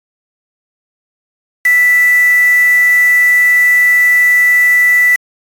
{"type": "tone with quantisation", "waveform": "sine", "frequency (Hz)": 1975.5, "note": "B6", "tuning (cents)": 0, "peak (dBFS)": -6, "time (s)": [1.65, 5.16], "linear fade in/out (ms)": 5, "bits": 3, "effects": ["AAC 64 kbps"]}